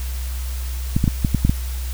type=clicks; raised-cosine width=5 ms; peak=-3 dBFS; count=7; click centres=0.965 / 1.041 / 1.078 / 1.248 / 1.347 / 1.45 / 1.495 s; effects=added 63 Hz sine -23 dBFS peak until 1.93 s + white hiss -37 dBFS RMS until 1.93 s